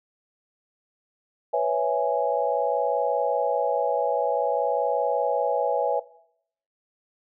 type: chord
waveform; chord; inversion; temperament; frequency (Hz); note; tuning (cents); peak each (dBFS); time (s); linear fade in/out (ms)
sine; C# minor seventh; third; equal; 493.9 / 554.4 / 659.3 / 830.6; B4 / C#5 / E5 / G#5; 0 / 0 / 0 / 0; -26; 1.53-6; 10
effects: noise-tail reverb RT60 0.7 s tail -19 dB re dry